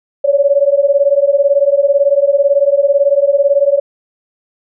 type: beating tone pair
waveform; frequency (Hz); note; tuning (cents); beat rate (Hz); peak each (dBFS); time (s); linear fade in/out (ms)
sine; 554.4 / 572.4; C#5 / D5; 0 / -45; 18; -11; 0.24-3.8; 10
effects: none